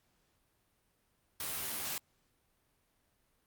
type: noise with comb filter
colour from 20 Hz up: white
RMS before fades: -38 dBFS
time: 1.4-1.98 s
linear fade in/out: 2 ms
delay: 13 ms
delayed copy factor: +0.75
effects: pink hiss -75 dBFS RMS until 3.46 s + Opus 48 kbps